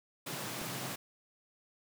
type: high-pass noise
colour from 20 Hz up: pink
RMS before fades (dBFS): -40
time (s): 0.26-0.96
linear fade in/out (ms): 10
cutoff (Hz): 110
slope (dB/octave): 96
type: click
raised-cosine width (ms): 3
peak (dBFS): -36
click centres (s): 0.615
effects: none